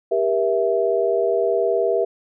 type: chord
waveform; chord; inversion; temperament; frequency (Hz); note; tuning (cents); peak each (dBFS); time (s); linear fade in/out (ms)
sine; E diminished; first; just; 395.6 / 474.7 / 659.3; G4 / Bb4 / E5; +16 / +31 / 0; -21; 0.11-2.05; 10
effects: none